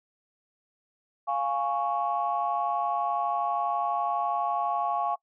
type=chord; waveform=sine; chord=Db major; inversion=first; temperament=equal; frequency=698.5 / 830.6 / 1108.7 Hz; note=F5 / Ab5 / Db6; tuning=0 / 0 / 0 cents; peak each=-29 dBFS; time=1.27-5.16 s; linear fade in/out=20 ms; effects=noise-tail reverb RT60 0.1 s tail -24 dB re dry + tanh soft clip ceiling -16 dBFS